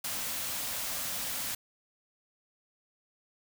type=band-stop noise; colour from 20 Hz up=white; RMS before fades=-35 dBFS; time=0.04-1.55 s; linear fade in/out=5 ms; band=320 to 460 Hz; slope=96 dB/octave; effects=none